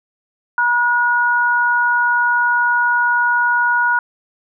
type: tone pair together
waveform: sine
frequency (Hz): 961 / 1449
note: B5 / F#6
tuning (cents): -48 / -37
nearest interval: perfect fifth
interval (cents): 711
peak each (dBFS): -17 / -14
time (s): 0.58-3.99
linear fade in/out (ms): 2
effects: none